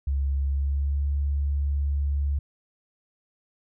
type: tone with pitch glide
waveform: sine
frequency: 69 to 70.98 Hz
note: C#2 to C#2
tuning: -7 to +42 cents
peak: -22 dBFS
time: 0.07-2.39 s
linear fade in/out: 5 ms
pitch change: +49 cents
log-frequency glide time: 0.44-1.05 s
effects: none